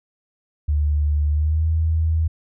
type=tone with pitch glide; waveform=sine; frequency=74.1 to 80.34 Hz; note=D2 to E2; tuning=+16 to -44 cents; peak=-16 dBFS; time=0.68-2.28 s; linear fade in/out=10 ms; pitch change=+140 cents; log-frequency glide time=1.29-1.67 s; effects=none